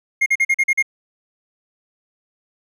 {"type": "tone bursts", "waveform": "triangle", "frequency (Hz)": 2136, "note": "C7", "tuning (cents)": 35, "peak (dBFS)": -11, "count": 7, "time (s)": [0.21, 0.826], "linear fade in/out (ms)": 10, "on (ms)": 52, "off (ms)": 42, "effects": []}